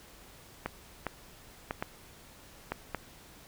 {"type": "clicks", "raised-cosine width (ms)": 0.5, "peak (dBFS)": -17, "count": 6, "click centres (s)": [0.66, 1.067, 1.709, 1.825, 2.72, 2.947], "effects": ["pink hiss -54 dBFS RMS until 3.47 s"]}